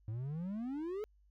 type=exponential sweep; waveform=triangle; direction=up; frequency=104.9 to 438 Hz; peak=-35 dBFS; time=0.08-1.04 s; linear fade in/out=0 ms; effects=added 50 Hz sine -64 dBFS peak until 1.3 s